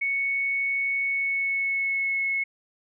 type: tone with pitch glide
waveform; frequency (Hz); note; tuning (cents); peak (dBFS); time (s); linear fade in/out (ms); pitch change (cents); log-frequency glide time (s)
sine; 2217 to 2188; C#7 to C#7; 0 to -23; -23; 0.01-2.44; 10; -23; 1.04-2.21
effects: none

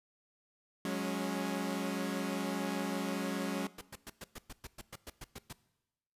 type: chord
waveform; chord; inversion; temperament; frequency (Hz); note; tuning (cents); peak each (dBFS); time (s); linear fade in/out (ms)
sawtooth; F# suspended second; none; equal with one note detuned; 182.66 / 207.7 / 277.2; F#3 / G#3 / C#4; -22 / 0 / 0; -34; 0.85-3.67; 2
type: noise bursts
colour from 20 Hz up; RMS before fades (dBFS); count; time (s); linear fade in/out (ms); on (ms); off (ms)
pink; -45; 13; 3.78-5.529; 5; 33; 110
effects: noise-tail reverb RT60 1.0 s tail -19 dB re dry + resampled to 32000 Hz

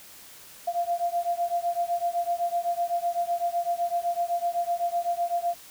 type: beating tone pair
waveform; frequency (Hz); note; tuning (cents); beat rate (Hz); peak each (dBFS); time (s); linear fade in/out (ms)
sine; 690 / 697.9; F5 / F5; -21 / -1; 7.9; -27 / -28; 0.67-5.55; 10
effects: white hiss -48 dBFS RMS until 5.7 s

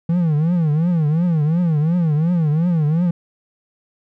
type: tone with vibrato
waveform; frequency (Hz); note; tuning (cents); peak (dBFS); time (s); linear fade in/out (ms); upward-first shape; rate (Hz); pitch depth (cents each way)
triangle; 162.3; E3; -27; -12; 0.09-3.11; 5; triangle; 2.8; 200
effects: none

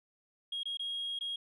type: tone with dropouts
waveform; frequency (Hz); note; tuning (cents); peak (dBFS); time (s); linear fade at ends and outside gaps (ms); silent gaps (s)
sine; 3274; G#7; -25; -33; 0.52-1.36; 5; 0.633-0.655 / 0.772-0.794 / 1.19-1.209
effects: tanh soft clip ceiling -31 dBFS

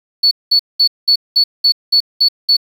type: tone bursts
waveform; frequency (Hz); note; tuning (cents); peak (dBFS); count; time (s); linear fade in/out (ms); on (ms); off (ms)
triangle; 4435; C#8; 0; -4; 9; 0.23-2.568; 10; 82; 200
effects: tanh soft clip ceiling -5 dBFS + 7-bit

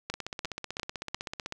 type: two click trains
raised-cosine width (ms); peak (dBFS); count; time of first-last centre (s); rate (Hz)
0.2; -18 / -15; 23 / 4; 0.14-1.524 / 0.1-1.145; 15.9 / 2.87
effects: none

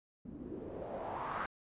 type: noise with low-pass filter sweep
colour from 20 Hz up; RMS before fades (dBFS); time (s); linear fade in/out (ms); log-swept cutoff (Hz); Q
white; -42; 0.25-1.46; 2; 220 to 1400; 3.2
effects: resampled to 8000 Hz

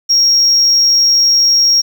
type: tone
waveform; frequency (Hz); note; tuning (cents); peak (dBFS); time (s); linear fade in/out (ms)
sine; 5588; F8; 0; -5; 0.09-1.82; 20
effects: tanh soft clip ceiling -5 dBFS + 7-bit

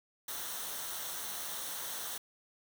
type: noise with comb filter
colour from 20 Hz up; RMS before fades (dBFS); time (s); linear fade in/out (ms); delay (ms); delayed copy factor
white; -40; 0.28-2.18; 5; 0.41; -0.55
effects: none

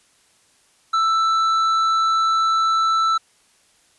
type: tone with hard clipping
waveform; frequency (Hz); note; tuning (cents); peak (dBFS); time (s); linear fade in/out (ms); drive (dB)
triangle; 1324; E6; +7; -17; 0.93-3.18; 10; 10
effects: white hiss -58 dBFS RMS until 3.98 s + resampled to 24000 Hz

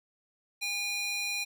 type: tone with high-pass filter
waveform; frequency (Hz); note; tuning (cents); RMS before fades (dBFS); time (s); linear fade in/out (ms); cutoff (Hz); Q
square; 813; G#5; -37; -33; 0.61-1.45; 20; 2900; 2.6
effects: none

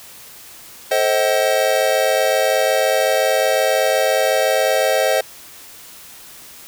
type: chord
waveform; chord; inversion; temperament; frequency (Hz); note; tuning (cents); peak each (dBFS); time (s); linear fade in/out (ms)
square; A diminished seventh; none; just; 440 / 528 / 633.6 / 760.3; A4 / C5 / Eb5 / Gb5; 0 / +16 / +31 / +47; -25 / -19 / -19 / -23; 0.91-5.21; 5
effects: white hiss -40 dBFS RMS until 6.67 s

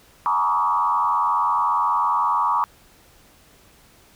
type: tone with frequency modulation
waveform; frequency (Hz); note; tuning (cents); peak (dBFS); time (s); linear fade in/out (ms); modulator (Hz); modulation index
sine; 1046.5; C6; 0; -17; 0.26-2.64; 0; 89.1; 1.9
effects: pink hiss -53 dBFS RMS until 4.15 s

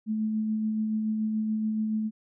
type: tone with tremolo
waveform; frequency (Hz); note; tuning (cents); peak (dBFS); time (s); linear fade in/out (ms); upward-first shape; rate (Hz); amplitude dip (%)
sine; 217; A3; -24; -24; 0.06-2.11; 50; sine; 7; 25
effects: none

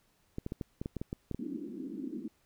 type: clicks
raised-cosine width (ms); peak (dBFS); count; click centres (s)
3; -23; 11; 0.384 / 0.464 / 0.521 / 0.612 / 0.815 / 0.859 / 0.967 / 1.015 / 1.129 / 1.313 / 1.346
type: band-pass noise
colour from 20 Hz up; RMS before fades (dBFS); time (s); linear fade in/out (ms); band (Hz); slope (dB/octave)
white; -40; 1.39-2.28; 5; 210 to 320; 48
effects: pink hiss -71 dBFS RMS until 2.45 s

